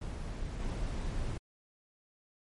brown noise with level steps, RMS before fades -38 / -35 dBFS, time 0.01-1.38 s, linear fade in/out 10 ms, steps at 0.6 s, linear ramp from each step 2 ms, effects MP3 48 kbps

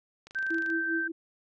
click train, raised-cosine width 0.2 ms, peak -30 dBFS, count 12, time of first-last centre 0.27-0.701 s, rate 25.5 Hz
sine tone, 1558 Hz, G6, 11 cents flat, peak -28 dBFS, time 0.35-1.08 s, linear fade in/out 10 ms
sine tone with tremolo, 329.6 Hz, E4, in tune, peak -28 dBFS, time 0.5-1.12 s, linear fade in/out 10 ms, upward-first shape sine, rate 5 Hz, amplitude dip 80%
effects none

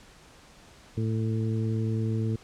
harmonic tone, 111.1 Hz, A2, 17 cents sharp, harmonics 1 / 2 / 3 / 4, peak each -26 / -32 / -36 / -38 dBFS, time 0.97-2.36 s, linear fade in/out 5 ms, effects pink hiss -53 dBFS RMS until 2.43 s + low-pass 8000 Hz 12 dB/octave

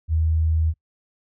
sine tone, 79.9 Hz, D#2, 47 cents sharp, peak -17 dBFS, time 0.08-0.74 s, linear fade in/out 50 ms, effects noise-tail reverb RT60 0.1 s tail -24 dB re dry

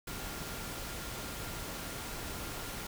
sine tone in noise, 1396.9 Hz, F6, in tune, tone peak -52 dBFS, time 0.07-2.87 s, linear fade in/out 5 ms, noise pink, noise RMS -41 dBFS, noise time 0.07-2.87 s, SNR -14 dB, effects none

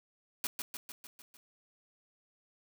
white noise with echo, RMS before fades -34 dBFS, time 0.44-0.47 s, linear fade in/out 2 ms, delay 150 ms, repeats 6, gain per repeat -4 dB, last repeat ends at 1.37 s, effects none

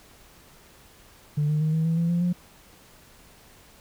sine tone with pitch steps, 148.2 / 152.01 / 155.93 / 159.94 / 164.06 / 168.28 / 172.61 / 177.06 Hz, D3 / D#3 / D#3 / D#3 / E3 / E3 / F3 / F3, +16 / -40 / +4 / +48 / -8 / +36 / -20 / +24 cents, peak -19 dBFS, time 1.37-2.33 s, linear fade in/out 10 ms, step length 120 ms, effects tanh soft clip ceiling -18 dBFS + pink hiss -53 dBFS RMS until 3.8 s

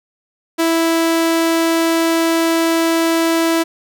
sawtooth tone, 329.6 Hz, E4, in tune, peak -9 dBFS, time 0.58-3.64 s, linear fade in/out 20 ms, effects none

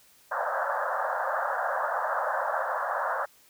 pink band-pass noise, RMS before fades -29 dBFS, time 0.31-3.26 s, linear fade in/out 10 ms, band 530 to 1700 Hz, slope 96 dB/octave, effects white hiss -59 dBFS RMS until 3.49 s

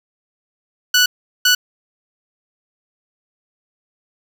15% pulse tone bursts at uneven times, 1480 Hz, F#6, in tune, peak -4 dBFS, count 2, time 0.94-1.06 / 1.45-1.55 s, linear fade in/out 5 ms, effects none

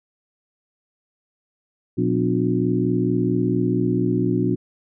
harmonic tone with a mistuned harmonic, 60.2 Hz, B1, 44 cents flat, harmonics 2 / 3 / 4 / 5 / 6, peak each -24 / -24 / -24 / -24 / -24 dBFS, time 1.97-4.56 s, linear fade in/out 20 ms, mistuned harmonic 4, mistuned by +110 cents, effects none

